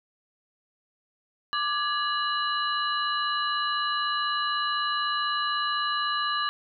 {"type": "tone cluster", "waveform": "sine", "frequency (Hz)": [1181, 1677, 2911, 4022], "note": ["D6", "G#6", "F#7", "B7"], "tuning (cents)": [9, 16, -29, 31], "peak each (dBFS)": [-27, -31, -33, -33], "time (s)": [1.53, 6.49], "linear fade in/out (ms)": 0, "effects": []}